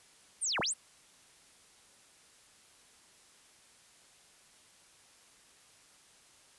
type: linear two-way sweep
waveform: sine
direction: down then up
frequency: 9700 to 68.4 to 9700 Hz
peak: -30 dBFS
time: 0.41-0.74 s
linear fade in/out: 20 ms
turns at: 0.6 s
effects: white hiss -61 dBFS RMS until 6.58 s + resampled to 24000 Hz